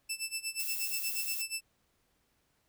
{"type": "tone with tremolo", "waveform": "15% pulse", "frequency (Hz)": 2647, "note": "E7", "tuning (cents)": 7, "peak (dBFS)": -25, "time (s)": [0.09, 1.61], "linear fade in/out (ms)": 10, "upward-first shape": "sine", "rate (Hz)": 8.4, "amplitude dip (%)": 90}
{"type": "noise", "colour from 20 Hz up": "violet", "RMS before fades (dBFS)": -37, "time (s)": [0.59, 1.42], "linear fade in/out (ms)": 5}
{"effects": ["pink hiss -74 dBFS RMS until 2.68 s"]}